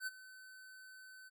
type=tone with ADSR envelope; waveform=square; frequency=1521 Hz; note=F#6; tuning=47 cents sharp; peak=-37 dBFS; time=0-1.3 s; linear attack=68 ms; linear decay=28 ms; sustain=-17 dB; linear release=27 ms; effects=none